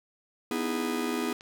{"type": "chord", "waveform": "45% pulse", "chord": "E major seventh", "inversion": "second", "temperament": "just", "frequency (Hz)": [247.2, 309, 329.6, 412], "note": ["B3", "D#4", "E4", "G#4"], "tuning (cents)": [2, -12, 0, -14], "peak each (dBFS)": [-32, -36, -35, -34], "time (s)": [0.51, 1.33], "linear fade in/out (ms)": 2}
{"type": "clicks", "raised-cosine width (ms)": 0.2, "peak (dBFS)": -30, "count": 2, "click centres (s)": [1.224, 1.409]}
{"effects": []}